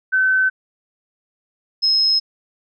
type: tone pair in turn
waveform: sine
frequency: 1526 / 5154 Hz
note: G6 / E8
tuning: -47 / -40 cents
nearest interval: octave + major sixth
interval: 2107 cents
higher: second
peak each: -13 dBFS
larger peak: neither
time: 0.12-0.5 / 1.82-2.2 s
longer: neither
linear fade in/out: 20 ms
effects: none